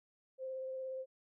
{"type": "tone with vibrato", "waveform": "sine", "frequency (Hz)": 523.3, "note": "C5", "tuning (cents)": 0, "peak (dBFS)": -39, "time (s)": [0.38, 1.06], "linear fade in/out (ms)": 50, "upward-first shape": "sine", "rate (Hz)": 17, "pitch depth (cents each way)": 12, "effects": []}